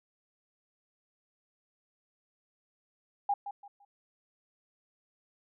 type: tone with echo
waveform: sine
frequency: 809 Hz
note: G#5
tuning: 46 cents flat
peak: -25 dBFS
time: 3.29-3.34 s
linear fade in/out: 5 ms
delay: 170 ms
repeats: 3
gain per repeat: -11 dB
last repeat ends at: 3.85 s
effects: none